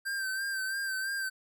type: tone with vibrato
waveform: square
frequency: 1568 Hz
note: G6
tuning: in tune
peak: -32 dBFS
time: 0.05-1.3 s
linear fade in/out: 20 ms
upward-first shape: sine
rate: 3 Hz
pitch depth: 42 cents each way
effects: none